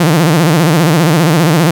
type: tone with vibrato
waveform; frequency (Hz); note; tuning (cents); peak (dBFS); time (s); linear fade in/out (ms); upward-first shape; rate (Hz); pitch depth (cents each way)
sawtooth; 161.5; E3; -35; -3; 0-1.71; 5; sine; 15; 170
effects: none